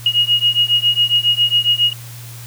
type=beating tone pair; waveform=sine; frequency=2875 / 2882.3 Hz; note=F7 / F#7; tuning=+50 / -46 cents; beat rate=7.3 Hz; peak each=-15 dBFS; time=0.06-1.93 s; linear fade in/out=2 ms; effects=added 118 Hz sine -32 dBFS peak until 2.46 s + white hiss -38 dBFS RMS until 2.46 s